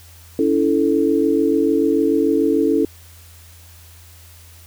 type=chord; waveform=sine; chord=A major; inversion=first; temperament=equal with one note detuned; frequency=282.8 / 329.6 / 440 Hz; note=C#4 / E4 / A4; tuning=+35 / 0 / 0 cents; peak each=-18 dBFS; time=0.39-2.85 s; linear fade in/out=2 ms; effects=added 84 Hz sine -43 dBFS peak until 4.66 s + white hiss -47 dBFS RMS until 4.66 s